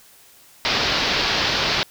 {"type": "low-pass noise", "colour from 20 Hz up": "white", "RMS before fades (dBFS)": -21, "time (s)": [0.65, 1.83], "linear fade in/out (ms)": 0, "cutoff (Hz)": 5100, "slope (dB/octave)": 48, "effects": ["white hiss -50 dBFS RMS until 1.9 s"]}